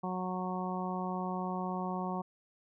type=harmonic tone; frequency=183.7 Hz; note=F#3; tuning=12 cents flat; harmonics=1 / 2 / 3 / 4 / 5 / 6; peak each=-36 / -42 / -45 / -40 / -41 / -42 dBFS; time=0.03-2.22 s; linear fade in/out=10 ms; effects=none